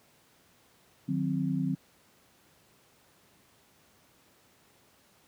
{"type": "tone cluster", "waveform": "sine", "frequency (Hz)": [152.2, 182.5, 261.7], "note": ["D#3", "F#3", "C4"], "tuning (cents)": [-38, -24, 0], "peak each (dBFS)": -31, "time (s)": [1.08, 1.75], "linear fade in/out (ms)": 10, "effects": ["pink hiss -63 dBFS RMS until 5.27 s", "high-pass 100 Hz 12 dB/octave"]}